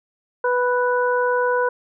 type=harmonic tone; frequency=493.9 Hz; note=B4; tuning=in tune; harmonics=1 / 2 / 3; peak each=-19 / -22 / -24 dBFS; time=0.44-1.69 s; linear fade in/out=5 ms; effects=none